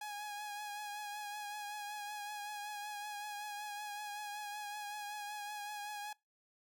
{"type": "tone with vibrato", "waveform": "sawtooth", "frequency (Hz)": 830.6, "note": "G#5", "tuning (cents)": 0, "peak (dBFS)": -38, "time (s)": [0.01, 6.13], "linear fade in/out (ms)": 5, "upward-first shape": "triangle", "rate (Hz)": 5.3, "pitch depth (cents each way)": 34, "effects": ["noise-tail reverb RT60 0.2 s tail -22 dB re dry"]}